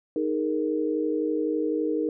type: chord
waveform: sine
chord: D# suspended fourth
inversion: none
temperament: just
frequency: 311.1 / 414.8 / 466.7 Hz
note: D#4 / G#4 / A#4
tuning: 0 / -2 / +2 cents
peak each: -26 / -30 / -28 dBFS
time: 0.16-2.09 s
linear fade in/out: 2 ms
effects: none